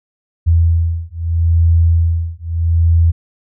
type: beating tone pair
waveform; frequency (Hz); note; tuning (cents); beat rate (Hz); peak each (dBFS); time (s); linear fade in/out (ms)
sine; 83 / 83.78; E2 / E2; +12 / +29; 0.78; -13; 0.46-3.12; 20
effects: none